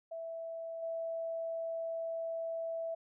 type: tone with level steps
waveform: sine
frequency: 659 Hz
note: E5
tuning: 1 cent flat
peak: -39 / -35 dBFS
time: 0.11-2.95 s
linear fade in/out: 10 ms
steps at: 0.82 s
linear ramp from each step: 10 ms
effects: none